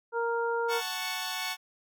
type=harmonic tone; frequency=466.2 Hz; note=A#4; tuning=in tune; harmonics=1 / 2 / 3; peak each=-29 / -32 / -34 dBFS; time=0.12-0.82 s; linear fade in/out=50 ms
type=chord; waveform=10% pulse; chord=F# minor; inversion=none; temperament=equal; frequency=740 / 880 / 1108.7 Hz; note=F#5 / A5 / C#6; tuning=0 / 0 / 0 cents; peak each=-28 dBFS; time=0.68-1.57 s; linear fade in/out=50 ms
effects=none